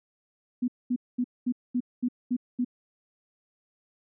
sine tone bursts, 246.9 Hz, B3, in tune, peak -23 dBFS, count 8, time 0.62-2.648 s, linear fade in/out 10 ms, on 61 ms, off 220 ms, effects none

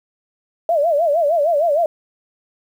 sine tone with vibrato, 627 Hz, D#5, 13 cents sharp, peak -13 dBFS, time 0.69-1.86 s, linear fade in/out 2 ms, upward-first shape sine, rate 6.5 Hz, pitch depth 180 cents each way, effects 8-bit

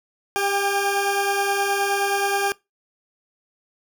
20% pulse tone pair together, 397.1 / 803.7 Hz, G4 / G5, +22 / +43 cents, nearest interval octave, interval 1221 cents, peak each -18 dBFS, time 0.36-2.52 s, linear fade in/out 0 ms, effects noise-tail reverb RT60 0.2 s tail -22 dB re dry

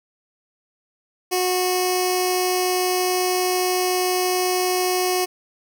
10% pulse tone with notch filter, 365.6 Hz, F#4, 21 cents flat, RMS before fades -21 dBFS, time 1.31-5.26 s, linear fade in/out 20 ms, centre 1500 Hz, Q 0.61, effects none

